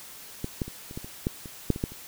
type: clicks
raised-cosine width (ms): 3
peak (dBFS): -17 / -14 / -25 / -28 / -21 / -27 / -12 / -27 / -8 / -21 / -13 / -30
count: 12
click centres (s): 0.444 / 0.618 / 0.68 / 0.911 / 0.975 / 1.045 / 1.269 / 1.458 / 1.703 / 1.761 / 1.839 / 1.92
effects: white hiss -45 dBFS RMS until 2.07 s